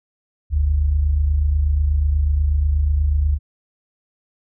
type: tone pair together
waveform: sine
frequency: 45.57 / 73.8 Hz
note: F#1 / D2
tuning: -26 / +9 cents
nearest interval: minor sixth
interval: 835 cents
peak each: -22 / -15 dBFS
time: 0.5-3.39 s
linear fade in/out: 50 ms
effects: none